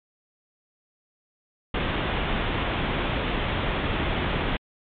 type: low-pass noise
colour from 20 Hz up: pink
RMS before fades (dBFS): -26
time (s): 1.74-4.57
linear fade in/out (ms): 5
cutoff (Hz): 3600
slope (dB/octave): 96
effects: MP3 48 kbps